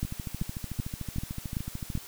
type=two click trains; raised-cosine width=5 ms; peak=-22 / -17 dBFS; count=27 / 6; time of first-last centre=0.05-1.976 / 0.03-1.953 s; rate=13.5 / 2.6 Hz; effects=white hiss -46 dBFS RMS until 2.07 s